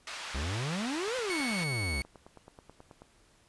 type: band-pass noise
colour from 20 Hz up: pink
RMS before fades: -41 dBFS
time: 0.07-1.64 s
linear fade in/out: 2 ms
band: 1100 to 5400 Hz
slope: 12 dB/octave
type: exponential two-way sweep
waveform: 45% pulse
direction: up then down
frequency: 61.74 to 530 to 61.74 Hz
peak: -32 dBFS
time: 0.34-2.02 s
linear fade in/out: 10 ms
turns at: 1.16 s
type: click train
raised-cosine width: 1 ms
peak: -35 dBFS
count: 19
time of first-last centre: 1.08-3.02 s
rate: 9.28 Hz
type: tone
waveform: 35% pulse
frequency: 2217 Hz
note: C#7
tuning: in tune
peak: -32 dBFS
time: 1.3-2.02 s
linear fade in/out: 0 ms
effects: pink hiss -64 dBFS RMS until 3.48 s + resampled to 24000 Hz